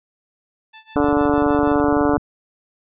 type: tone with tremolo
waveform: 5% pulse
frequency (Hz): 880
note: A5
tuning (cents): 0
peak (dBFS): -23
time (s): 0.73-1.81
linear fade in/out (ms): 10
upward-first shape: sine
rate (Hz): 6.5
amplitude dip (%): 90
type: click train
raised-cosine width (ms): 5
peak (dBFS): -17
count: 30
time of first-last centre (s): 0.96-2.178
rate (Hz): 23.8
type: harmonic tone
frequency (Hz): 145.6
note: D3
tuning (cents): -15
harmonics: 2 / 3 / 4 / 5 / 6 / 7 / 8 / 9 / 10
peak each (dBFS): -17 / -21 / -23 / -25 / -27 / -28 / -29 / -30 / -31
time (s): 0.96-2.17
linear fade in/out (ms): 2
effects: resampled to 8000 Hz